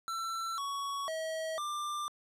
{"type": "tone with pitch steps", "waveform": "square", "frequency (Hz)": [1341, 1118, 641, 1188], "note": ["E6", "C#6", "E5", "D6"], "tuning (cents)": [29, 14, -49, 20], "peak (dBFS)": -35, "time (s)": [0.08, 2.08], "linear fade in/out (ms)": 0, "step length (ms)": 500, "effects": ["low-pass 11000 Hz 12 dB/octave", "12-bit"]}